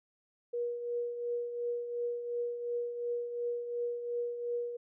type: tone with tremolo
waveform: sine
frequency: 478.8 Hz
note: A#4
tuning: 46 cents sharp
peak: -30 dBFS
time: 0.53-4.77 s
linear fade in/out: 10 ms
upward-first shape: triangle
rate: 2.8 Hz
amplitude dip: 60%
effects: none